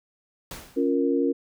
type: noise with exponential decay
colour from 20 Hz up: pink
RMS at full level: -35 dBFS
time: 0.51-0.97 s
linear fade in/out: 2 ms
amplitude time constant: 100 ms
type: chord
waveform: sine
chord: Bb minor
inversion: first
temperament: equal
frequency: 277.2 / 349.2 / 466.2 Hz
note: Db4 / F4 / Bb4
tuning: 0 / 0 / 0 cents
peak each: -23 / -26 / -25 dBFS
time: 0.76-1.33 s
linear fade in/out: 20 ms
effects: none